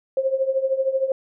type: tone with tremolo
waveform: sine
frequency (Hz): 532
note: C5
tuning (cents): +29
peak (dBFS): -15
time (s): 0.17-1.12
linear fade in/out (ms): 2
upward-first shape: triangle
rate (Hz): 13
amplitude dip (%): 85
effects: none